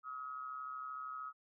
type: tone with amplitude modulation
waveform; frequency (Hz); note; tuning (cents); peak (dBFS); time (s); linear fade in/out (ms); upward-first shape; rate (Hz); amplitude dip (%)
sine; 1275; D#6; +42; -39; 0.03-1.33; 50; sine; 133; 60
effects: none